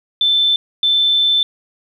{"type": "tone pair in turn", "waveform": "sine", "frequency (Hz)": [3534, 3534], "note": ["A7", "A7"], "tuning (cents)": [7, 7], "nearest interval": "unison", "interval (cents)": 0, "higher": "neither", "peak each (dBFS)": -11, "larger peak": "neither", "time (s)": [[0.21, 0.56], [0.83, 1.43]], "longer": "second", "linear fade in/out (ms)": 2, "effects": ["8-bit"]}